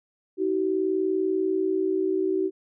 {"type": "tone pair together", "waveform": "sine", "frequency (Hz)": [318.9, 379.2], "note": ["D#4", "F#4"], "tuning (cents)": [43, 43], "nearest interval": "minor third", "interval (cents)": 300, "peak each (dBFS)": [-27, -23], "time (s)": [0.37, 2.51], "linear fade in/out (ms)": 50, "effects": []}